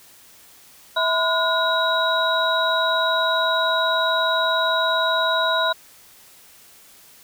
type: tone cluster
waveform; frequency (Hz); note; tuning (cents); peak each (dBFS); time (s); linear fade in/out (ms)
sine; 651 / 1014 / 1441 / 3845; E5 / B5 / F#6 / B7; -22 / +45 / -46 / -47; -23; 0.96-5.73; 10
effects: white hiss -49 dBFS RMS until 7.23 s